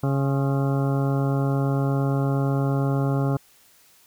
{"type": "harmonic tone with a mistuned harmonic", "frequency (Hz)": 137.8, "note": "C#3", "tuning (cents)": -10, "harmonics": [1, 2, 3, 4, 5, 6, 8, 9, 10], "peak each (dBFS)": [-21, -27, -31, -33, -35, -37, -39, -40, -41], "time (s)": [0.03, 3.37], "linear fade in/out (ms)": 5, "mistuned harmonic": 8, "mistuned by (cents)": -48, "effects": ["white hiss -56 dBFS RMS until 4.06 s"]}